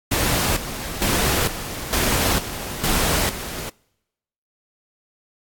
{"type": "noise with tremolo", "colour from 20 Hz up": "pink", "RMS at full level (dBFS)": -20, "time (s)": [0.11, 3.7], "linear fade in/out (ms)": 10, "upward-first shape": "square", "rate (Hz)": 1.1, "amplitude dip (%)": 70, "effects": ["noise-tail reverb RT60 0.9 s tail -26 dB re dry", "AAC 64 kbps"]}